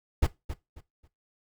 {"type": "noise with echo", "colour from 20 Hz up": "brown", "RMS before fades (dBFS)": -21, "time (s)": [0.22, 0.27], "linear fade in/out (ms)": 10, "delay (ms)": 270, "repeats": 3, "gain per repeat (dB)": -12, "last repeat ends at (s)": 1.08, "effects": ["noise-tail reverb RT60 0.2 s tail -17 dB re dry"]}